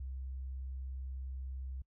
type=tone; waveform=sine; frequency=65.5 Hz; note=C2; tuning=2 cents sharp; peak=-39 dBFS; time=0-1.82 s; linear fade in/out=5 ms; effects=noise-tail reverb RT60 0.1 s tail -25 dB re dry